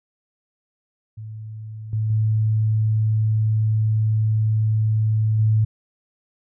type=tone with level steps; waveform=sine; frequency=109 Hz; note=A2; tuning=16 cents flat; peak=-31 / -19 / -16 / -14 dBFS; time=1.17-5.65 s; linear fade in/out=10 ms; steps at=1.93 / 2.1 / 5.39 s; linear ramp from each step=2 ms; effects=none